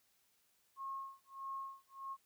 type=tone with tremolo; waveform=sine; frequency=1083 Hz; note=C#6; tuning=41 cents flat; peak=-40 dBFS; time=0.76-2.17 s; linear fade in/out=50 ms; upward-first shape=sine; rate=1.6 Hz; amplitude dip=100%; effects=white hiss -75 dBFS RMS until 2.25 s